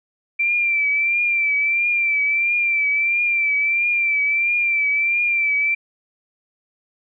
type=tone with vibrato; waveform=sine; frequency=2349 Hz; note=D7; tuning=in tune; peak=-16 dBFS; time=0.39-5.75 s; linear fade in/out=10 ms; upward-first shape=triangle; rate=1.5 Hz; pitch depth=58 cents each way; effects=none

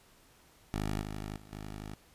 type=tone with level steps; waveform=10% pulse; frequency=51.91 Hz; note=G#1; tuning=in tune; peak=-24 / -30 / -44 / -33 dBFS; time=0.74-1.94 s; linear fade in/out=0 ms; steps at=1.01 / 1.36 / 1.52 s; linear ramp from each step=2 ms; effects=pink hiss -62 dBFS RMS until 2.14 s + resampled to 32000 Hz

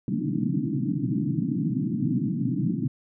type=band-pass noise; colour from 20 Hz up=pink; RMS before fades=-26 dBFS; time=0.08-2.88 s; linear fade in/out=2 ms; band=120 to 320 Hz; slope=96 dB/octave; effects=none

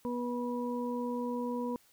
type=harmonic tone; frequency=243.5 Hz; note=B3; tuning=24 cents flat; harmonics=1 / 2 / 4; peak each=-34 / -37 / -40 dBFS; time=0.05-1.76 s; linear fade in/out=0 ms; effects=white hiss -65 dBFS RMS until 1.92 s

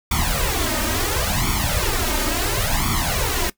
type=noise with flanger; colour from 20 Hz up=pink; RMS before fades=-21 dBFS; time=0.11-3.5 s; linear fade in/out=5 ms; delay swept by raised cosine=0.89 to 3.29 ms; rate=0.72 Hz; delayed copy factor=+0.9; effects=noise-tail reverb RT60 0.1 s tail -19 dB re dry

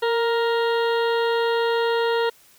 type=harmonic tone with a mistuned harmonic; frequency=468.2 Hz; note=A#4; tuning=8 cents sharp; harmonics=1 / 2 / 3 / 4 / 6 / 7 / 8 / 9; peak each=-20 / -26 / -30 / -32 / -36 / -37 / -38 / -39 dBFS; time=0.02-2.3 s; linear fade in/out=10 ms; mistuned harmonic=1; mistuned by=-24 cents; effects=white hiss -54 dBFS RMS until 2.58 s

